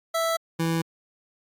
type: tone pair in turn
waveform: 25% pulse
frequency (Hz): 659.3 / 164.82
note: E5 / E3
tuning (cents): 0 / 0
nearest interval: 2 octaves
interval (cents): 2400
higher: first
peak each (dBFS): -19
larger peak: neither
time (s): 0.14-0.37 / 0.59-0.82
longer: neither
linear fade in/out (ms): 10
effects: AAC 64 kbps